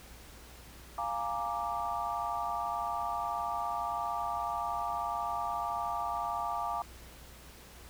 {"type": "chord", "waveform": "sine", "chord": "Bb dominant seventh", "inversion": "second", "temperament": "equal", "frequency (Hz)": [698.5, 830.6, 932.3, 1174.7], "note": ["F5", "Ab5", "Bb5", "D6"], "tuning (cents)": [0, 0, 0, 0], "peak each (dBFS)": [-37, -38, -38, -36], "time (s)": [0.98, 6.82], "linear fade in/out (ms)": 2, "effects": ["added 60 Hz sine -53 dBFS peak until 7.89 s", "pink hiss -53 dBFS RMS until 7.89 s"]}